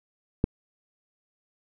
click, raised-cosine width 3 ms, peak -8 dBFS, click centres 0.441 s, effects none

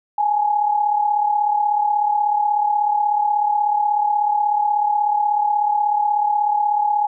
sine tone pair together, 830 / 866.4 Hz, G#5 / A5, -1 / -27 cents, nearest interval minor second, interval 74 cents, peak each -16 / -23 dBFS, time 0.18-7.07 s, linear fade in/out 5 ms, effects none

